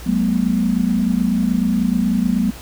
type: tone cluster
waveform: sine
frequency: 185.9 / 212.7 / 242.2 Hz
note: F#3 / G#3 / B3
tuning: +8 / +42 / -34 cents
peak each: -19 dBFS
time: 0.06-2.51 s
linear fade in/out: 10 ms
effects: added 60 Hz sine -34 dBFS peak until 2.61 s + pink hiss -38 dBFS RMS until 2.61 s